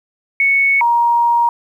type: tone pair in turn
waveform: sine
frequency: 2214 / 943 Hz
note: C#7 / A#5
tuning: -3 / +20 cents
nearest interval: octave + minor third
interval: 1477 cents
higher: first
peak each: -10 dBFS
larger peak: neither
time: 0.4-0.81 / 0.81-1.49 s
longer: second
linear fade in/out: 2 ms
effects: 8-bit